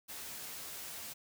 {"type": "noise with comb filter", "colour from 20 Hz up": "white", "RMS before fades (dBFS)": -45, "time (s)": [0.08, 1.14], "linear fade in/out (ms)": 20, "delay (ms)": 13, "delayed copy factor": 0.55, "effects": []}